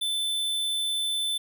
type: tone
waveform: square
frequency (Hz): 3524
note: A7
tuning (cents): +2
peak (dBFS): -26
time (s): 0.01-1.38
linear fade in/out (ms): 10
effects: none